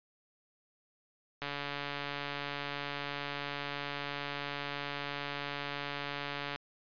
click train, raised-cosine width 0.3 ms, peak -21 dBFS, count 736, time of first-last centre 1.42-6.56 s, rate 143 Hz, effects resampled to 11025 Hz

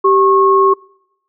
sine tone pair together, 388.6 / 1090 Hz, G4 / C#6, -15 / -29 cents, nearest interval octave + tritone, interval 1786 cents, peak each -10 dBFS, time 0.04-0.74 s, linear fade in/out 10 ms, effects noise-tail reverb RT60 0.8 s tail -25 dB re dry

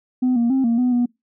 sine tone with pitch steps, 253.1 / 235.2 / 265.4 / 232.5 / 249.3 / 242.6 Hz, B3 / A#3 / C4 / A#3 / B3 / B3, +43 / +16 / +25 / -4 / +16 / -31 cents, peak -13 dBFS, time 0.22-1.06 s, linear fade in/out 10 ms, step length 140 ms, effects noise-tail reverb RT60 0.2 s tail -25 dB re dry + tanh soft clip ceiling -13 dBFS

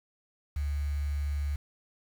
sine tone with quantisation, 72.2 Hz, D2, 29 cents flat, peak -28 dBFS, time 0.56-1.56 s, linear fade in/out 5 ms, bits 8, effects none

